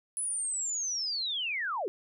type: linear sweep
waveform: sine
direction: down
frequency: 10180 to 329.6 Hz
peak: -30 dBFS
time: 0.17-1.88 s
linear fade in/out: 0 ms
effects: none